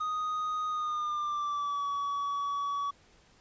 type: tone with pitch glide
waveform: triangle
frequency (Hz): 1244.5 to 1134.6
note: D#6 to C#6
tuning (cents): 0 to +40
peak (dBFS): -28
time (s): 0-2.91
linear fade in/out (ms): 10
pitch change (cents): -160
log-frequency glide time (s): 0.68-1.87
effects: pink hiss -62 dBFS RMS until 3.4 s + resampled to 16000 Hz